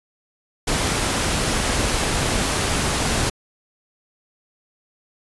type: noise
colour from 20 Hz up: pink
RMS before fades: -21 dBFS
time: 0.67-3.3 s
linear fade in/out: 10 ms
effects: resampled to 24000 Hz